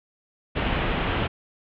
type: low-pass noise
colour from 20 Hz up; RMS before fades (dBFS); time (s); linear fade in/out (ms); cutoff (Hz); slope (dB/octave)
pink; -25; 0.55-1.28; 20; 3300; 48
effects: none